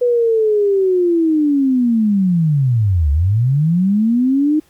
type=linear two-way sweep; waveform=sine; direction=down then up; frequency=493.9 to 68.6 to 312.2 Hz; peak=-11 dBFS; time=0.01-4.6 s; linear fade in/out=10 ms; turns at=3.11 s; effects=pink hiss -54 dBFS RMS until 4.69 s